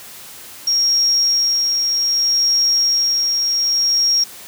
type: tone with tremolo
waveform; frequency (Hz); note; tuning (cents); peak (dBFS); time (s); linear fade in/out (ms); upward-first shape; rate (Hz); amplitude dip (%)
sine; 5588; F8; 0; -12; 0.67-4.24; 5; sine; 0.64; 30
effects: white hiss -37 dBFS RMS until 4.47 s + high-pass 60 Hz 12 dB/octave